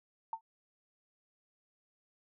sine tone with exponential decay, 900 Hz, A5, 39 cents sharp, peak -30 dBFS, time 0.33-0.41 s, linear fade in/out 2 ms, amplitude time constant 16 ms, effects none

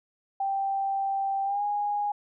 sine tone with pitch glide, 784 to 823.5 Hz, G5 to G#5, 0 to -15 cents, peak -25 dBFS, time 0.4-2.12 s, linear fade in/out 5 ms, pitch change +85 cents, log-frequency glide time 1.44-1.63 s, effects none

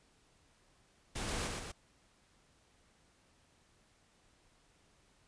pink noise with echo, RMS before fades -39 dBFS, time 1.15-1.48 s, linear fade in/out 10 ms, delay 120 ms, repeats 2, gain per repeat -3 dB, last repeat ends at 1.72 s, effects pink hiss -69 dBFS RMS until 5.27 s + resampled to 22050 Hz

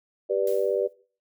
sine chord, G major, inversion none, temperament just, 392 / 490 / 588 Hz, G4 / B4 / D5, 0 / -14 / +2 cents, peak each -26 dBFS, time 0.29-0.88 s, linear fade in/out 20 ms
blue noise with exponential decay, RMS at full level -40 dBFS, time 0.47-0.93 s, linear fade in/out 2 ms, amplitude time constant 100 ms
effects noise-tail reverb RT60 0.4 s tail -19 dB re dry

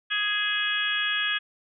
harmonic tone with a mistuned harmonic, 415.6 Hz, G#4, 1 cent sharp, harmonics 3 / 4 / 5 / 6 / 7 / 8, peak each -36 / -27 / -38 / -31 / -33 / -29 dBFS, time 0.1-1.39 s, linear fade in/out 20 ms, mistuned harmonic 6, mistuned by +28 cents, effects none

